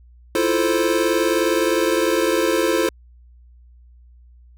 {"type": "chord", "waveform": "square", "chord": "F major seventh", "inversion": "third", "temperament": "equal", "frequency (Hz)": [329.6, 349.2, 440, 523.3], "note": ["E4", "F4", "A4", "C5"], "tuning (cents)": [0, 0, 0, 0], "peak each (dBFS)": -23, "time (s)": [0.35, 2.89], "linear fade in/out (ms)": 2, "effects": ["added 60 Hz sine -45 dBFS peak until 4.57 s"]}